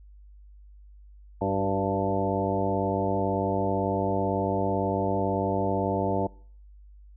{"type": "harmonic tone with a mistuned harmonic", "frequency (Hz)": 98, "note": "G2", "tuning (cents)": 0, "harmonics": [1, 2, 3, 4, 5, 6, 7, 9], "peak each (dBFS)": [-32, -32, -32, -32, -32, -32, -32, -32], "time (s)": [1.41, 6.27], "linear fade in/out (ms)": 5, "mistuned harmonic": 4, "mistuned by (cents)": -29, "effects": ["noise-tail reverb RT60 0.5 s tail -23 dB re dry", "added 50 Hz sine -47 dBFS peak until 7.16 s"]}